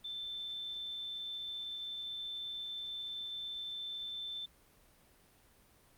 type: tone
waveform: sine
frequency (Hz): 3541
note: A7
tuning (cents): +10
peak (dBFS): -39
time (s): 0.04-4.46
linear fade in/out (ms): 10
effects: pink hiss -65 dBFS RMS until 5.97 s + Opus 32 kbps